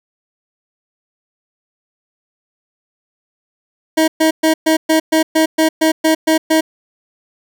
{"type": "tone bursts", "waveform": "25% pulse", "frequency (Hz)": 317.6, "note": "D#4", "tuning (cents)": 36, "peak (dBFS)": -6, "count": 12, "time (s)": [3.97, 6.61], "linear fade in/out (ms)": 10, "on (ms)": 110, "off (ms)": 120, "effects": []}